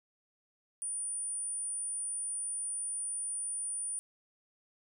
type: tone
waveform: sine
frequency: 9397 Hz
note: D9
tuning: in tune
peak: -34 dBFS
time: 0.82-3.99 s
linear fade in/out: 0 ms
effects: none